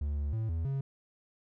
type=tone with pitch steps; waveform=triangle; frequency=72.8 / 72.3 / 111.2 / 81.8 / 136.4 Hz; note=D2 / D2 / A2 / E2 / C#3; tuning=-15 / -27 / +19 / -13 / -28 cents; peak=-28 dBFS; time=0.01-0.81 s; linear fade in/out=5 ms; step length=160 ms; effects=none

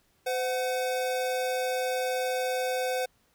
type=tone pair together; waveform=square; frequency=510.7 / 740 Hz; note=C5 / F#5; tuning=-42 / 0 cents; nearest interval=tritone; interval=642 cents; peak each=-29 / -33 dBFS; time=0.26-3.06 s; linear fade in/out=10 ms; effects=pink hiss -68 dBFS RMS until 3.34 s

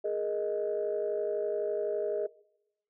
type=chord; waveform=sine; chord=Ab suspended second; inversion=none; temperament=just; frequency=415.3 / 467.2 / 623 Hz; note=Ab4 / Bb4 / Eb5; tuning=0 / +4 / +2 cents; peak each=-31 / -35 / -32 dBFS; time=0.04-2.27 s; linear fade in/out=10 ms; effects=noise-tail reverb RT60 0.9 s tail -23 dB re dry + tanh soft clip ceiling -21 dBFS

